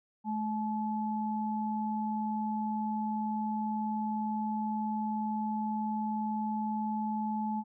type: tone pair together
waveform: sine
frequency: 215.1 / 861 Hz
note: A3 / A5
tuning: -39 / -38 cents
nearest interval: 2 octaves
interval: 2401 cents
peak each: -32 / -34 dBFS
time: 0.24-7.64 s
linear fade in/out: 50 ms
effects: none